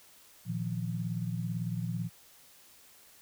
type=chord; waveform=sine; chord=Bb suspended fourth; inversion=none; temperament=equal with one note detuned; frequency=116.54 / 156.65 / 174.61 Hz; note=Bb2 / Eb3 / F3; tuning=0 / +12 / 0 cents; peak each=-35 / -38 / -35 dBFS; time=0.45-2.1 s; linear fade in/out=50 ms; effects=white hiss -58 dBFS RMS until 3.21 s